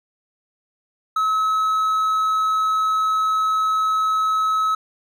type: tone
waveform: triangle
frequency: 1288 Hz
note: E6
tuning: 41 cents flat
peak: -15 dBFS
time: 1.16-4.75 s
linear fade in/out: 5 ms
effects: none

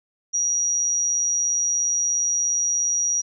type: tone with amplitude modulation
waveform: sine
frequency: 5760 Hz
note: F#8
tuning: 47 cents flat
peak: -18 dBFS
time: 0.33-3.22 s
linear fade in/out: 20 ms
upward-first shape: sine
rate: 117 Hz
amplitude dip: 25%
effects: none

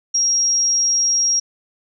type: tone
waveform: sine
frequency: 5620 Hz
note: F8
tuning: 10 cents sharp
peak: -14 dBFS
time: 0.14-1.4 s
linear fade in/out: 10 ms
effects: none

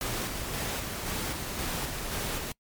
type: noise with tremolo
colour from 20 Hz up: pink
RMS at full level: -32 dBFS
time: 0.01-2.52 s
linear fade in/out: 2 ms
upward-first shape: square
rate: 1.9 Hz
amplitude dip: 30%
effects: noise-tail reverb RT60 0.1 s tail -25 dB re dry + MP3 96 kbps

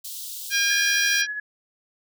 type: high-pass noise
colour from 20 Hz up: white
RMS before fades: -35 dBFS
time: 0.04-1.22 s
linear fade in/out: 10 ms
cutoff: 3200 Hz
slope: 48 dB/octave
type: harmonic tone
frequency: 808 Hz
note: G#5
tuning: 48 cents flat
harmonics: 2 / 3 / 4 / 5 / 6 / 7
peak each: -23 / -26 / -28 / -31 / -30 / -26 dBFS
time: 0.5-1.27 s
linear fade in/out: 50 ms
type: tone with tremolo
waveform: sine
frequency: 1691 Hz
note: G#6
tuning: 31 cents sharp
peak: -26 dBFS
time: 0.7-1.4 s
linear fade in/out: 5 ms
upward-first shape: sine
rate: 12 Hz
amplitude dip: 45%
effects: none

